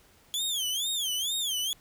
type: tone with vibrato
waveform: sawtooth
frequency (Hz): 3322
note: G#7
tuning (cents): 0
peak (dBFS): -25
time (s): 0.34-1.73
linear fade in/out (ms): 0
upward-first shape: sine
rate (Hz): 2.2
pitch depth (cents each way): 200
effects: pink hiss -60 dBFS RMS until 1.8 s